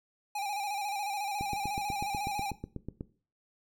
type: tone with vibrato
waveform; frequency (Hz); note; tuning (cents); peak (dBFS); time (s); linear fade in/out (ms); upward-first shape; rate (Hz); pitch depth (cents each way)
square; 810; G#5; -43; -33; 0.35-2.51; 5; square; 14; 51
type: click train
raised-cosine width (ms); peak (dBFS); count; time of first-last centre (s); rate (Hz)
3; -24; 14; 1.41-3.009; 8.13
effects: noise-tail reverb RT60 0.4 s tail -17 dB re dry